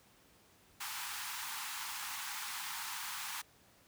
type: high-pass noise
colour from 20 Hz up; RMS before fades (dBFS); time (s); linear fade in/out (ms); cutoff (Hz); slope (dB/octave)
pink; -42; 0.8-3.42; 10; 810; 96
effects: pink hiss -65 dBFS RMS until 3.87 s + high-pass 60 Hz 12 dB/octave